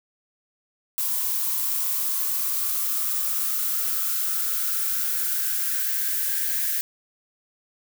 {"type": "noise with high-pass filter sweep", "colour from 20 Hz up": "violet", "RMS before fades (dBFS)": -25, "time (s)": [0.98, 6.81], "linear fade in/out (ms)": 0, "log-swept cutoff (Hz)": [970, 1700], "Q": 7.3, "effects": []}